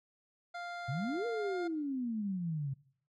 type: tone with pitch glide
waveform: 25% pulse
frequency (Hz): 698.5 to 706.2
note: F5 to F5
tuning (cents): 0 to +19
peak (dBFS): -36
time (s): 0.54-1.68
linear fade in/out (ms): 10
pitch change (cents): +19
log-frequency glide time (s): 1.31-1.54
type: exponential two-way sweep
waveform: sine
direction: up then down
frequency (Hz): 119.3 to 479.6 to 132.8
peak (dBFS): -33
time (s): 0.88-2.74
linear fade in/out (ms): 10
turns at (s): 1.26
effects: noise-tail reverb RT60 0.6 s tail -21 dB re dry + low-pass 4000 Hz 12 dB/octave